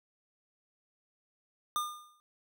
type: tone with exponential decay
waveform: square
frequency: 1209 Hz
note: D6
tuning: 50 cents sharp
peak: -28 dBFS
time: 1.76-2.2 s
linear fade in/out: 0 ms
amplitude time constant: 94 ms
effects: none